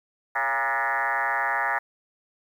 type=tone with frequency modulation; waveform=sine; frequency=1329 Hz; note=E6; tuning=14 cents sharp; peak=-22 dBFS; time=0.35-1.79 s; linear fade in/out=10 ms; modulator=128 Hz; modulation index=4.8; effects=9-bit